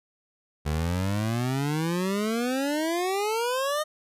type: exponential sweep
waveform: 25% pulse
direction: up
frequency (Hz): 73.5 to 622.3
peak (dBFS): -21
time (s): 0.65-3.84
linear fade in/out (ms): 20
effects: resampled to 32000 Hz